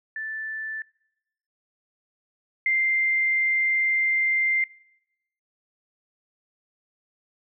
sine tone pair in turn, 1760 / 2093 Hz, A6 / C7, 0 / 0 cents, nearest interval minor third, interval 300 cents, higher second, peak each -29 / -19 dBFS, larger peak second, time 0.16-0.82 / 2.66-4.64 s, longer second, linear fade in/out 2 ms, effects noise-tail reverb RT60 0.9 s tail -25 dB re dry

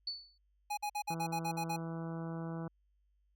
sine tone with exponential decay, 4473 Hz, C#8, 15 cents sharp, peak -33 dBFS, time 0.07-0.38 s, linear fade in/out 5 ms, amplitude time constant 66 ms
square tone bursts, 830.6 Hz, G#5, in tune, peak -35 dBFS, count 9, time 0.7-1.766 s, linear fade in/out 10 ms, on 74 ms, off 50 ms
harmonic tone, 164.81 Hz, E3, in tune, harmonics 1 / 2 / 3 / 4 / 5 / 6 / 7 / 8 / 9, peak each -39 / -45 / -49 / -51 / -53 / -55 / -56 / -57 / -58 dBFS, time 1.1-2.68 s, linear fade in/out 5 ms
effects added 50 Hz sine -70 dBFS peak until 3.35 s

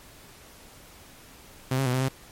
sawtooth tone with pitch steps, 130.2 / 135.1 / 124.7 / 129.8 / 132.4 Hz, C3 / C#3 / B2 / C3 / C3, -8 / -44 / +17 / -13 / +21 cents, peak -19 dBFS, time 1.71-2.085 s, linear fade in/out 5 ms, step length 75 ms, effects pink hiss -50 dBFS RMS until 2.31 s + MP3 64 kbps

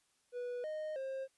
triangle tone with pitch steps, 489.6 / 618 / 533 Hz, B4 / D#5 / C5, -15 / -12 / +32 cents, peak -36 dBFS, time 0.32-1.28 s, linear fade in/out 50 ms, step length 320 ms, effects white hiss -75 dBFS RMS until 1.37 s + resampled to 24000 Hz

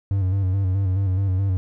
triangle tone with vibrato, 95.5 Hz, G2, 45 cents flat, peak -16 dBFS, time 0.11-1.57 s, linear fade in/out 0 ms, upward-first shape square, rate 4.7 Hz, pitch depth 51 cents each way, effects none

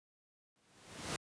pink noise with exponential growth, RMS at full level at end -36 dBFS, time 0.56-1.16 s, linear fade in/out 0 ms, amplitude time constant 130 ms, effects high-pass 100 Hz 12 dB/octave + resampled to 22050 Hz

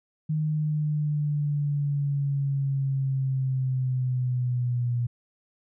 sine linear sweep, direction down, 155 to 120 Hz, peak -23 dBFS, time 0.29-5.07 s, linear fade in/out 10 ms, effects none

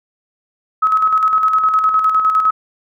sine tone with tremolo, 1282 Hz, E6, 49 cents flat, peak -9 dBFS, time 0.82-2.51 s, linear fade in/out 10 ms, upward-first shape square, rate 9.8 Hz, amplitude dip 45%, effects none

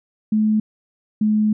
sine tone pair in turn, 215.2 / 213.5 Hz, A3 / G#3, -38 / +48 cents, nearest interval unison, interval 14 cents, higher first, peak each -14 dBFS, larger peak neither, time 0.32-0.6 / 1.21-1.53 s, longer second, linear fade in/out 5 ms, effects none

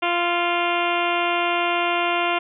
harmonic tone with a mistuned harmonic, 347 Hz, F4, 11 cents flat, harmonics 1 / 2 / 3 / 4 / 5 / 6 / 7 / 8 / 9 / 10, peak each -27 / -24 / -26 / -28 / -36 / -30 / -30 / -28 / -34 / -38 dBFS, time 0.02-2.39 s, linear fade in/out 10 ms, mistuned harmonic 6, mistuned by +29 cents, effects none

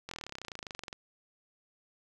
slowing click train, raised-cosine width 0.2 ms, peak -23 dBFS, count 26, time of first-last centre 0.09-0.929 s, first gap 23 ms, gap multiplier 1.03, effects none

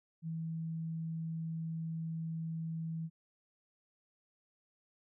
sine tone, 162.6 Hz, E3, 23 cents flat, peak -36 dBFS, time 0.22-3.1 s, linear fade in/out 50 ms, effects none

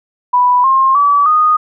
sine tone with pitch steps, 987.8 / 1064.8 / 1147.9 / 1237.4 Hz, B5 / C6 / D6 / D#6, 0 / +30 / -40 / -10 cents, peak -7 dBFS, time 0.33-1.57 s, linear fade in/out 10 ms, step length 310 ms, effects none

